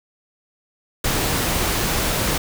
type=noise; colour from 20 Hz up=pink; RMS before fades=-21 dBFS; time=1.04-2.38 s; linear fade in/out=5 ms; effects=none